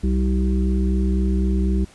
harmonic tone, 64 Hz, C2, 38 cents flat, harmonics 1 / 3 / 5 / 6, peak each -18 / -22 / -29 / -31 dBFS, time 0.03-1.85 s, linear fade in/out 10 ms, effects pink hiss -49 dBFS RMS until 1.94 s + resampled to 24000 Hz

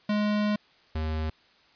square tone pair in turn, 209.1 / 78.51 Hz, G#3 / D#2, +12 / +16 cents, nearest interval octave + perfect fourth, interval 1696 cents, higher first, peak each -24 / -28 dBFS, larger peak first, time 0.09-0.56 / 0.95-1.3 s, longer first, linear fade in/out 5 ms, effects white hiss -60 dBFS RMS until 1.75 s + resampled to 11025 Hz

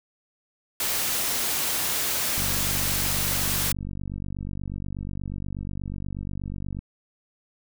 white noise, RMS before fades -26 dBFS, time 0.8-3.72 s, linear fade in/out 2 ms
click train, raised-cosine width 5 ms, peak -21 dBFS, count 214, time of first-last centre 2.38-6.79 s, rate 48.3 Hz
effects none

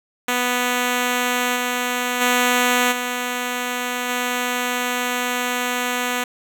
5% pulse tone with level steps, 246.9 Hz, B3, in tune, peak -7 / -9 / -4 / -11 / -9 dBFS, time 0.28-6.24 s, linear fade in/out 5 ms, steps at 1.55 / 2.2 / 2.91 / 4.08 s, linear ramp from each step 20 ms, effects none

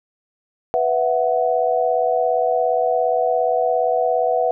sine chord, B suspended fourth, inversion none, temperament equal with one note detuned, 493.9 / 662.7 / 740 Hz, B4 / E5 / F#5, 0 / +9 / 0 cents, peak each -20 dBFS, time 0.74-4.51 s, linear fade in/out 0 ms, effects none

